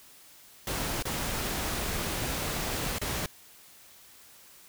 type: noise with dropouts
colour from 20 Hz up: pink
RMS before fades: -32 dBFS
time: 0.67-3.26 s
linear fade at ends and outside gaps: 2 ms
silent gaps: 1.025-1.053 / 2.985-3.014 s
effects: white hiss -54 dBFS RMS until 4.68 s